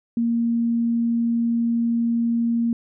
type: tone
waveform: sine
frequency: 233.1 Hz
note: A#3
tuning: in tune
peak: -18 dBFS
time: 0.17-2.73 s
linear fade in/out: 2 ms
effects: none